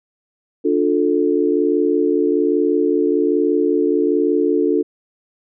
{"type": "chord", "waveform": "sine", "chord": "D minor", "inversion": "none", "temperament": "equal with one note detuned", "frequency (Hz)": [293.7, 354.9, 440], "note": ["D4", "F4", "A4"], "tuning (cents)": [0, 28, 0], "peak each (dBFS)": -18, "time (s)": [0.64, 4.83], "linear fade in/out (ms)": 20, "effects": []}